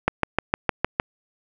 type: click train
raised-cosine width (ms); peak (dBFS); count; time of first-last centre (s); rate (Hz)
0.5; -3; 7; 0.08-0.999; 6.53
effects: none